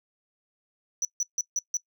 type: tone bursts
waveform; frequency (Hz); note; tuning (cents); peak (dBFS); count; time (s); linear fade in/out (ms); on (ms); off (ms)
sine; 5930; F#8; +3; -21; 5; 1.02-1.77; 2; 30; 150
effects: noise-tail reverb RT60 0.1 s tail -23 dB re dry + tanh soft clip ceiling -23 dBFS